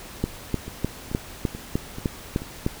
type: two click trains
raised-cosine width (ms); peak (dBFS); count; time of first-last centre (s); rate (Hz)
3; -21 / -9; 5 / 9; 0.68-2.419 / 0.24-2.664; 2.3 / 3.3
effects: pink hiss -41 dBFS RMS until 2.8 s